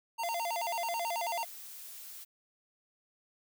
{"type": "tone with vibrato", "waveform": "square", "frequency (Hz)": 796, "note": "G5", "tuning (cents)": 26, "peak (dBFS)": -33, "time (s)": [0.18, 1.45], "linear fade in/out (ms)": 20, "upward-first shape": "square", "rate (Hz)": 9.2, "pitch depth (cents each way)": 250}
{"type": "noise", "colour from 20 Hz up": "blue", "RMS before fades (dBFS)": -47, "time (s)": [0.22, 2.25], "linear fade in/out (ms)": 20}
{"effects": []}